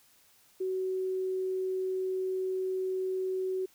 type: tone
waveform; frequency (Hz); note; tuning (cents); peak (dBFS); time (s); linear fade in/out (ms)
sine; 375.1; F#4; +24; -29; 0.6-3.66; 10
effects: white hiss -63 dBFS RMS until 3.74 s